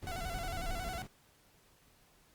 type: noise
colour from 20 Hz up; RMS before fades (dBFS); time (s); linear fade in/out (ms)
brown; -41; 0.02-1.07; 5
type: tone with vibrato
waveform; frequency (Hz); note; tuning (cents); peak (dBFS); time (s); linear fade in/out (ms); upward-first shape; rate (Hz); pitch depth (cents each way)
sawtooth; 712; F5; +33; -36; 0.07-1.02; 0; square; 11; 76
effects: pink hiss -66 dBFS RMS until 2.34 s + Opus 48 kbps